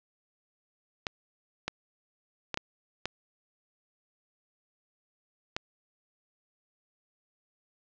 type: clicks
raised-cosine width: 0.2 ms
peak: -13 dBFS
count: 6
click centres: 1.068 / 1.68 / 2.543 / 2.574 / 3.056 / 5.565 s
effects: low-pass 5000 Hz 12 dB/octave